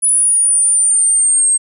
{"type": "exponential sweep", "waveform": "sine", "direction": "down", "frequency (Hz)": [9956, 8372], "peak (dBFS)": -9, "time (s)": [0.02, 1.58], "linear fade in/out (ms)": 20, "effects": []}